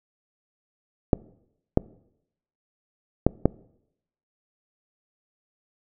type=clicks; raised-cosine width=2 ms; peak=-3 dBFS; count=4; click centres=1.132 / 1.774 / 3.266 / 3.456 s; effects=noise-tail reverb RT60 0.8 s tail -23 dB re dry